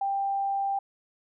sine tone, 790 Hz, G5, 13 cents sharp, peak -25 dBFS, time 0.01-0.79 s, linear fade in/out 5 ms, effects none

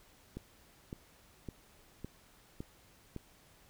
click train, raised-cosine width 3 ms, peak -28 dBFS, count 6, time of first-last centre 0.37-3.163 s, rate 1.79 Hz, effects pink hiss -63 dBFS RMS until 3.69 s

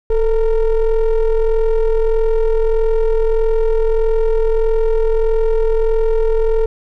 triangle ring-modulated tone, 232.8 Hz, A#3, 2 cents flat, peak -6 dBFS, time 0.1-6.66 s, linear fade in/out 5 ms, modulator 212 Hz, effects none

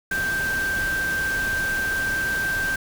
sine tone in noise, 1568 Hz, G6, in tune, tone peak -22 dBFS, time 0.11-2.76 s, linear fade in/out 5 ms, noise pink, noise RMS -32 dBFS, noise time 0.11-2.76 s, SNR +7 dB, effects none

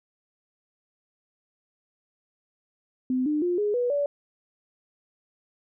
sine tone with pitch steps, 255.8 / 300.7 / 353.5 / 415.5 / 488.5 / 574.3 Hz, C4 / D4 / F4 / G#4 / B4 / D5, -39 / +41 / +21 / +1 / -19 / -39 cents, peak -22 dBFS, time 3.1-4.06 s, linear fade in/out 2 ms, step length 160 ms, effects none

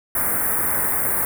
white band-stop noise, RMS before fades -21 dBFS, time 0.15-1.25 s, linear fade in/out 2 ms, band 2000 to 9200 Hz, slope 48 dB/octave, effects none

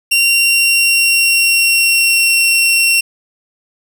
sawtooth tone with pitch glide, 2758 to 2728 Hz, F7 to F7, -22 to -41 cents, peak -6 dBFS, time 0.11-3.01 s, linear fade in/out 10 ms, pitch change -19 cents, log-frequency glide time 0.28-2.35 s, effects none

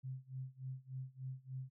sine tone with tremolo, 130.81 Hz, C3, in tune, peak -40 dBFS, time 0.03-1.7 s, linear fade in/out 20 ms, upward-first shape sine, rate 3.4 Hz, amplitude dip 95%, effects none

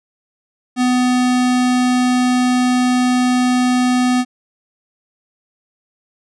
square tone, 250 Hz, B3, 21 cents sharp, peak -13 dBFS, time 0.76-4.25 s, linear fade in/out 50 ms, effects resampled to 22050 Hz

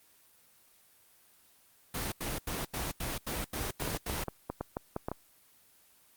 pink noise bursts, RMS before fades -35 dBFS, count 9, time 1.94-4.24 s, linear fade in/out 5 ms, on 180 ms, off 85 ms
clicks, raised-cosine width 1 ms, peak -19 dBFS, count 11, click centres 3.822 / 3.876 / 3.948 / 4.098 / 4.283 / 4.5 / 4.61 / 4.769 / 4.964 / 5.085 / 5.116 s
effects white hiss -63 dBFS RMS until 6.16 s + Opus 24 kbps

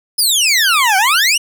20% pulse exponential two-way sweep, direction down then up, 5180 to 740 to 2993 Hz, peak -5 dBFS, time 0.18-1.38 s, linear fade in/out 10 ms, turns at 0.97 s, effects none

